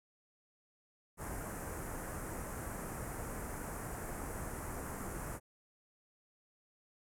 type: band-stop noise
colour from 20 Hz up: pink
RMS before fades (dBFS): -42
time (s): 1.17-5.4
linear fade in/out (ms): 50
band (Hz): 1800 to 7700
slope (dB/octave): 24
effects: low-pass 12000 Hz 12 dB/octave